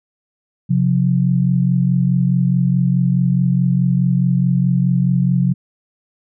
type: tone pair together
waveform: sine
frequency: 133.6 / 178.33 Hz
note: C3 / F3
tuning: +36 / +36 cents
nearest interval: perfect fourth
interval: 500 cents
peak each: -15 dBFS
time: 0.69-5.54 s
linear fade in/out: 20 ms
effects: none